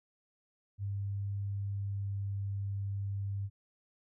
sine tone with pitch glide, 99.9 to 99.32 Hz, G2 to G2, +33 to +23 cents, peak -33 dBFS, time 0.78-3.5 s, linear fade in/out 50 ms, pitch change -10 cents, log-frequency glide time 1.51-2.29 s, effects none

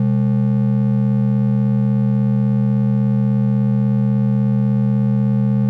triangle ring-modulated tone, 164.81 Hz, E3, in tune, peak -8 dBFS, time 0-5.69 s, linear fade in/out 0 ms, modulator 38.2 Hz, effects none

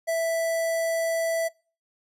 square tone with notch filter, 659.3 Hz, E5, in tune, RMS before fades -25 dBFS, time 0.07-1.49 s, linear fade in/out 20 ms, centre 3500 Hz, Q 1.4, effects noise-tail reverb RT60 0.4 s tail -26 dB re dry + resampled to 32000 Hz

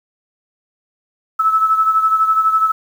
sine beating tone pair, 1303 / 1315 Hz, E6 / E6, -20 / -5 cents, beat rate 12 Hz, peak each -12 / -19 dBFS, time 1.39-2.72 s, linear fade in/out 10 ms, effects 7-bit

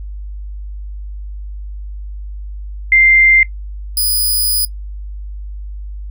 sine / 10% pulse tone pair in turn, 2093 / 4978 Hz, C7 / D#8, 0 / 0 cents, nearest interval octave + minor third, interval 1500 cents, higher second, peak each -6 dBFS, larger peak neither, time 2.92-3.43 / 3.97-4.65 s, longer second, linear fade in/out 2 ms, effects noise-tail reverb RT60 0.1 s tail -18 dB re dry + added 50 Hz sine -24 dBFS peak until 6.1 s

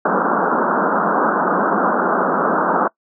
white band-pass noise, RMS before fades -17 dBFS, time 0.05-2.88 s, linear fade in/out 5 ms, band 170 to 1500 Hz, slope 96 dB/octave, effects noise-tail reverb RT60 0.1 s tail -23 dB re dry

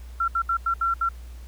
sine tone bursts at uneven times, 1360 Hz, F6, 46 cents flat, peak -20 dBFS, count 6, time 0.2-0.28 / 0.35-0.42 / 0.49-0.57 / 0.66-0.74 / 0.81-0.94 / 1.01-1.09 s, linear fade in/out 5 ms, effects added 60 Hz sine -37 dBFS peak until 1.47 s + pink hiss -54 dBFS RMS until 1.47 s

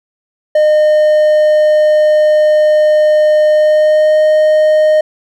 triangle tone with pitch glide, 610 to 616.7 Hz, D#5 to D#5, -34 to -16 cents, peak -4 dBFS, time 0.55-5.01 s, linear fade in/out 5 ms, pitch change +18 cents, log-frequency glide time 3.49-4.2 s, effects none

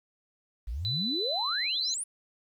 sine exponential sweep, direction up, 49 to 10160 Hz, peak -31 dBFS, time 0.67-2.04 s, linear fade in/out 10 ms
sine tone with pitch glide, 3992 to 4055 Hz, B7 to B7, +18 to +45 cents, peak -29 dBFS, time 0.85-1.94 s, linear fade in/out 0 ms, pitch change +27 cents, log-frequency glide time 1.14-1.66 s
effects 10-bit

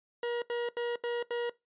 40% pulse tone bursts, 476.7 Hz, A#4, 39 cents sharp, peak -30 dBFS, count 5, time 0.23-1.496 s, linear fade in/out 2 ms, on 190 ms, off 79 ms, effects noise-tail reverb RT60 0.2 s tail -20 dB re dry + resampled to 8000 Hz

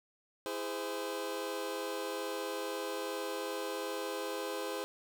sawtooth chord, E augmented, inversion none, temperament just, 329.6 / 412 / 515 Hz, E4 / G#4 / B#4, 0 / -14 / -28 cents, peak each -39 / -36 / -35 dBFS, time 0.46-4.84 s, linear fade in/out 0 ms, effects none

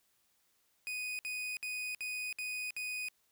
40% pulse tone bursts, 2489 Hz, D#7, in tune, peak -36 dBFS, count 6, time 0.87-3.085 s, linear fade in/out 0 ms, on 320 ms, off 59 ms, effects white hiss -74 dBFS RMS until 3.31 s

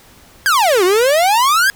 45% pulse exponential two-way sweep, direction down then up, 1669 to 349.2 to 1669 Hz, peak -10 dBFS, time 0.46-1.7 s, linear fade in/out 0 ms, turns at 0.84 s, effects pink hiss -45 dBFS RMS until 1.75 s

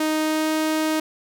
sawtooth tone with pitch glide, 311.1 to 312.9 Hz, D#4 to D#4, 0 to +10 cents, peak -16 dBFS, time 0-1 s, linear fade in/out 5 ms, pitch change +10 cents, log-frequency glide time 0.22-0.51 s, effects none

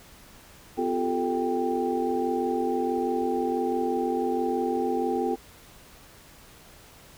sine tone cluster, 254.4 / 352.6 / 394 / 438.7 / 789 Hz, C4 / F4 / G4 / A4 / G5, -48 / +17 / +9 / -5 / +11 cents, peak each -30 / -29 / -36 / -29 / -30 dBFS, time 0.77-5.36 s, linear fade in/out 20 ms, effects pink hiss -51 dBFS RMS until 7.17 s

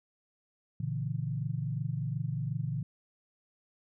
sine chord, A# diminished, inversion none, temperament equal with one note detuned, 116.54 / 142.08 / 164.81 Hz, A#2 / C#3 / E3, 0 / +43 / 0 cents, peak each -35 / -34 / -37 dBFS, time 0.8-2.83 s, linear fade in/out 5 ms, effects none

